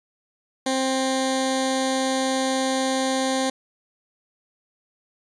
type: tone with notch filter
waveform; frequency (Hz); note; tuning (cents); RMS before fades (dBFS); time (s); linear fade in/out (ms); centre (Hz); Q
10% pulse; 263.5; C4; +12; -23; 0.66-3.5; 5; 1300; 1.2
effects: resampled to 22050 Hz